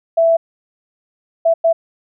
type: tone bursts at uneven times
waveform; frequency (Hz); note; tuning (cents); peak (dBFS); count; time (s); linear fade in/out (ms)
sine; 662; E5; +7; -9; 3; 0.17-0.37 / 1.45-1.54 / 1.64-1.73; 10
effects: none